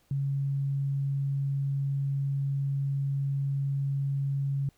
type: tone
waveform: sine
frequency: 138.59 Hz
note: C#3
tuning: in tune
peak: -26 dBFS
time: 0.11-4.69 s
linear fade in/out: 2 ms
effects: pink hiss -67 dBFS RMS until 4.77 s